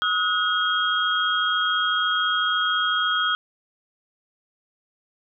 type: tone cluster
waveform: sine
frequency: 1270 / 1456 / 3254 Hz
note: D#6 / F#6 / G#7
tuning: +35 / -28 / -36 cents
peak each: -24 dBFS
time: 0.02-3.35 s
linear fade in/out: 0 ms
effects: none